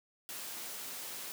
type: high-pass noise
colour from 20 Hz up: white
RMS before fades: -43 dBFS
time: 0.29-1.32 s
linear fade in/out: 0 ms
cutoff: 170 Hz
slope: 12 dB/octave
effects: none